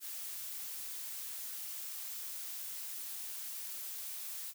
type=noise; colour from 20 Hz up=blue; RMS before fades=-43 dBFS; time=0-4.54 s; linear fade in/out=50 ms; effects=none